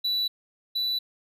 triangle tone pair in turn, 3951 / 3965 Hz, B7 / B7, 0 / +6 cents, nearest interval unison, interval 6 cents, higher second, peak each -22 / -23 dBFS, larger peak first, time 0.04-0.28 / 0.75-0.99 s, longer neither, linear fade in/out 10 ms, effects none

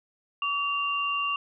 sine tone pair together, 1144 / 2781 Hz, D6 / F7, -46 / -8 cents, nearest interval octave + minor third, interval 1538 cents, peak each -28 dBFS, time 0.42-1.36 s, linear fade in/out 2 ms, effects none

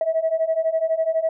sine beating tone pair, 639 / 651 Hz, D#5 / E5, +46 / -22 cents, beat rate 12 Hz, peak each -22 / -20 dBFS, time 0.01-1.29 s, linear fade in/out 2 ms, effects tanh soft clip ceiling -12 dBFS

